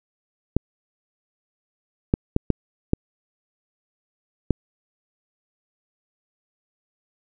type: clicks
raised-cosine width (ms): 3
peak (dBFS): -4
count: 6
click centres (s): 0.566 / 2.139 / 2.364 / 2.503 / 2.934 / 4.507
effects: none